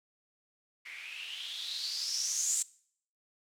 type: noise with low-pass filter sweep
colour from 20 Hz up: violet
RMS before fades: -36 dBFS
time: 0.85-2.63 s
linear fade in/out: 10 ms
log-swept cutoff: 2100 to 7700 Hz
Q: 7.2
effects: noise-tail reverb RT60 0.6 s tail -22 dB re dry